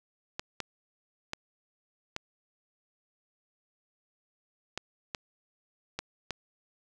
clicks, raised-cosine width 0.2 ms, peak -16 dBFS, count 8, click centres 0.395 / 0.603 / 1.334 / 2.164 / 4.776 / 5.148 / 5.99 / 6.307 s, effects none

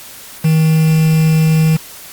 triangle tone with quantisation, 158.8 Hz, D#3, 36 cents sharp, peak -6 dBFS, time 0.44-1.77 s, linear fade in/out 10 ms, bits 4, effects white hiss -34 dBFS RMS until 2.12 s + Opus 48 kbps

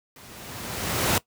pink noise with level ramp, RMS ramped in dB -47 to -20 dBFS, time 0.16-1.18 s, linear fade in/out 2 ms, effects noise-tail reverb RT60 0.1 s tail -19 dB re dry + high-pass 80 Hz 12 dB/octave

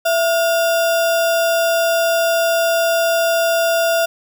sine tone with sample-and-hold, 667 Hz, E5, 20 cents sharp, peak -13 dBFS, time 0.05-4.06 s, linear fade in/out 10 ms, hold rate 2100 Hz, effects none

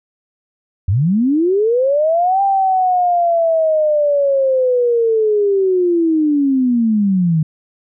sine linear two-way sweep, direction up then down, 82.41 to 794 to 152.4 Hz, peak -11 dBFS, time 0.88-7.43 s, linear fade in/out 5 ms, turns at 2.42 s, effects none

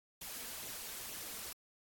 white noise with flanger, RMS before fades -45 dBFS, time 0.21-1.53 s, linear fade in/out 5 ms, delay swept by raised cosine 0.28 to 4.58 ms, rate 2.2 Hz, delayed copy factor +0.5, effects AAC 64 kbps

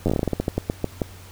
slowing click train, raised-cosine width 2 ms, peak -8 dBFS, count 17, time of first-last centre 0.06-1.018 s, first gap 10 ms, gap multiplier 1.21, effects added 92 Hz sine -42 dBFS peak until 1.31 s + pink hiss -46 dBFS RMS until 1.31 s

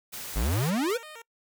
white noise, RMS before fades -38 dBFS, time 0.12-0.71 s, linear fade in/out 20 ms
square exponential sweep, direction up, 45.89 to 529 Hz, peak -25 dBFS, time 0.35-0.98 s, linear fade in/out 20 ms
10% pulse tone with vibrato, 532 Hz, C5, 29 cents sharp, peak -34 dBFS, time 0.53-1.22 s, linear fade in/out 5 ms, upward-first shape square, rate 4 Hz, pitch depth 250 cents each way
white noise with exponential decay, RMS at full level -38 dBFS, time 0.9-0.98 s, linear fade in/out 2 ms, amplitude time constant 17 ms
effects noise-tail reverb RT60 0.1 s tail -24 dB re dry

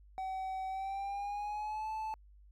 triangle tone with pitch glide, 760 to 873 Hz, F#5 to A5, +46 to -14 cents, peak -34 dBFS, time 0.18-2.14 s, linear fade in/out 0 ms, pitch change +240 cents, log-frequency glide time 0.68-1.9 s, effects added 50 Hz sine -56 dBFS peak until 2.51 s

